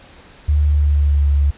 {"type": "tone with pitch glide", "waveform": "sine", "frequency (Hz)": [73.9, 71.3], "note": ["D2", "C#2"], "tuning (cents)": [11, 49], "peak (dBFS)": -11, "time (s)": [0.48, 1.51], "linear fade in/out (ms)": 10, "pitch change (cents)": -62, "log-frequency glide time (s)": [0.64, 1.31], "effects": ["pink hiss -44 dBFS RMS until 1.57 s", "resampled to 8000 Hz"]}